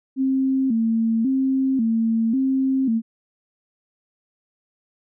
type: tone with vibrato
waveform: sine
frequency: 245 Hz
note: B3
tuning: 14 cents flat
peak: -17 dBFS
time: 0.16-3.02 s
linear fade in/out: 50 ms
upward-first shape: square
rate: 0.92 Hz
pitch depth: 140 cents each way
effects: none